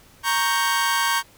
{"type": "chord", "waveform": "sawtooth", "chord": "G diminished", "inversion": "first", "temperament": "equal", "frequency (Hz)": [932.3, 1108.7, 1568], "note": ["Bb5", "Db6", "G6"], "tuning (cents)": [0, 0, 0], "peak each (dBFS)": [-20, -20, -20], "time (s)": [0.23, 1.23], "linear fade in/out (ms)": 50, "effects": ["pink hiss -52 dBFS RMS until 1.37 s"]}